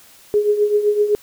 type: tone with tremolo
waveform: sine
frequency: 416.6 Hz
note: G#4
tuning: 5 cents sharp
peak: -10 dBFS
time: 0.34-1.15 s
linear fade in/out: 0 ms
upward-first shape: triangle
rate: 7.8 Hz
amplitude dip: 75%
effects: white hiss -47 dBFS RMS until 1.22 s